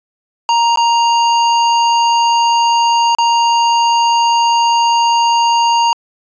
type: tone with dropouts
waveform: square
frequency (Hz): 935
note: A#5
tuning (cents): +5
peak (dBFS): -10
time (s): 0.49-5.93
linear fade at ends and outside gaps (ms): 1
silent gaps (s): 0.759-0.773 / 3.15-3.185
effects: resampled to 16000 Hz